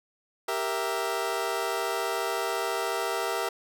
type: chord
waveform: 20% pulse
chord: E diminished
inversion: first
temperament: equal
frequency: 392 / 466.2 / 659.3 Hz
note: G4 / Bb4 / E5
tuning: 0 / 0 / 0 cents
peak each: -27 dBFS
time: 0.48-3.49 s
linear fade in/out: 5 ms
effects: none